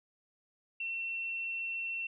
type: tone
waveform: sine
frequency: 2707 Hz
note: E7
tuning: 45 cents sharp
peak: -34 dBFS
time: 0.8-2.07 s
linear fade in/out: 5 ms
effects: none